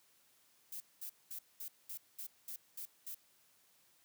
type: noise bursts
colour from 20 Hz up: violet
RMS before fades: -45 dBFS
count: 9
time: 0.72-3.147 s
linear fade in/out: 5 ms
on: 83 ms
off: 210 ms
effects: white hiss -70 dBFS RMS until 4.04 s + high-pass 80 Hz 12 dB/octave